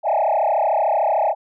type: tone with frequency modulation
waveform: sine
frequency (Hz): 734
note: F#5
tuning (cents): -14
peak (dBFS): -14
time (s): 0.03-1.35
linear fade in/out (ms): 50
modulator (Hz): 33.4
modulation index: 3.9
effects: tanh soft clip ceiling -12 dBFS